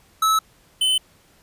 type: tone pair in turn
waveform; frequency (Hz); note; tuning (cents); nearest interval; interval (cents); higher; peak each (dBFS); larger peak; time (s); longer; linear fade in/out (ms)
square; 1300 / 3041; E6 / F#7; -24 / +47; octave + minor third; 1471; second; -16 / -17; first; 0.22-0.39 / 0.81-0.98; neither; 5
effects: pink hiss -56 dBFS RMS until 1.42 s + resampled to 32000 Hz